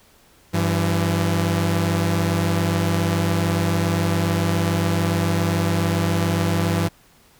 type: tone pair together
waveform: sawtooth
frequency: 97.51 / 167.9 Hz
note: G2 / E3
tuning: -9 / +32 cents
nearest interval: major sixth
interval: 941 cents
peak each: -17 dBFS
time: 0.53-6.89 s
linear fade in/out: 20 ms
effects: pink hiss -54 dBFS RMS until 7.39 s